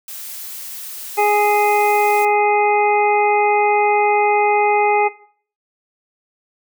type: noise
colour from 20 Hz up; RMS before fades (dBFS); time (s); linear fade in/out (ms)
blue; -31; 0.08-2.25; 2
type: harmonic tone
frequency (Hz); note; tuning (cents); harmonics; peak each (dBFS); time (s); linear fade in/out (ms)
415.3; G#4; 0; 1 / 2 / 3 / 5 / 6; -17 / -14 / -27 / -25 / -25; 1.17-5.09; 20
effects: noise-tail reverb RT60 0.5 s tail -18 dB re dry